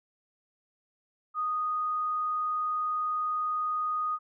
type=tone; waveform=sine; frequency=1240 Hz; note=D#6; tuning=6 cents flat; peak=-27 dBFS; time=1.34-4.19 s; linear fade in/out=50 ms; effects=none